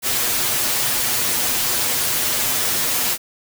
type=noise with comb filter; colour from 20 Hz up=white; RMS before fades=-20 dBFS; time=0.02-3.18 s; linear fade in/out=50 ms; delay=8.2 ms; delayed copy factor=+0.65; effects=none